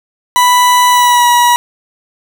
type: tone with pitch glide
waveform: 40% pulse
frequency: 987.8 to 966.4 Hz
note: B5 to B5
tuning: 0 to -38 cents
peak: -5 dBFS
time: 0.36-1.56 s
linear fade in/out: 0 ms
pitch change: -38 cents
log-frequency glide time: 0.9-1.27 s
effects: none